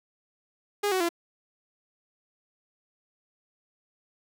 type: tone with pitch steps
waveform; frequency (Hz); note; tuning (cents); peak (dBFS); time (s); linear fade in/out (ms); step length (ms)
sawtooth; 410.1 / 373.9 / 340.9; G#4 / F#4 / F4; -22 / +18 / -42; -20; 0.83-1.091; 10; 87
effects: none